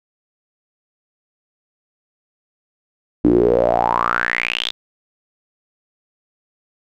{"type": "tone with band-pass filter sweep", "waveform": "sawtooth", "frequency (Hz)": 59.1, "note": "A#1", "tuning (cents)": 24, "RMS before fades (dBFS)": -17, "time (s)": [3.24, 4.71], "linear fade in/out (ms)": 0, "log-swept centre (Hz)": [290, 3700], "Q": 7.8, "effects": []}